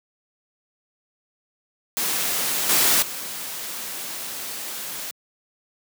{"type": "noise with level steps", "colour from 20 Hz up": "white", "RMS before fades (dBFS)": [-24, -18, -32], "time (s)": [1.97, 5.11], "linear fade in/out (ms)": 0, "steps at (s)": [2.69, 3.02], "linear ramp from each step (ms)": 5, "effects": ["high-pass 150 Hz 12 dB/octave"]}